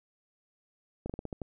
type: slowing click train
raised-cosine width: 2 ms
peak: -23 dBFS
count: 7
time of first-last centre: 1.06-1.417 s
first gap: 36 ms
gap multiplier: 1.2
effects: none